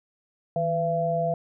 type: tone cluster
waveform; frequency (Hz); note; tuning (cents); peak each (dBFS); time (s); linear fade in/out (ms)
sine; 159.4 / 503 / 676; D#3 / B4 / E5; +42 / +32 / +43; -29 / -30 / -24; 0.56-1.34; 2
effects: none